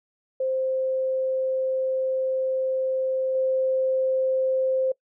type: tone with level steps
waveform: sine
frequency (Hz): 523.3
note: C5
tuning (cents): 0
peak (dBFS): -22 / -20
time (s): 0.4-4.92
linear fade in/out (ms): 5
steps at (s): 3.35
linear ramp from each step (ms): 2
effects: noise-tail reverb RT60 0.1 s tail -23 dB re dry